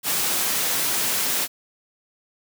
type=high-pass noise; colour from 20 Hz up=white; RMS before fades=-23 dBFS; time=0.03-1.48 s; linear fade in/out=50 ms; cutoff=140 Hz; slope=12 dB/octave; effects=none